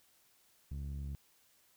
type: tone with low-pass filter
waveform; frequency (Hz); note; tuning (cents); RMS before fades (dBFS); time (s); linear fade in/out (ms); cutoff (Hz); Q
sawtooth; 70.2; C#2; +22; -41; 0.71-1.15; 0; 150; 1.1
effects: white hiss -69 dBFS RMS until 1.76 s